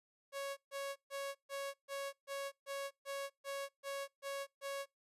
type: tone bursts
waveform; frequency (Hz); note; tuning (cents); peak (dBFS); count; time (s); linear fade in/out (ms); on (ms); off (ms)
sawtooth; 554.4; C#5; 0; -36; 12; 0.32-4.86; 50; 250; 140
effects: noise-tail reverb RT60 0.2 s tail -26 dB re dry + resampled to 32000 Hz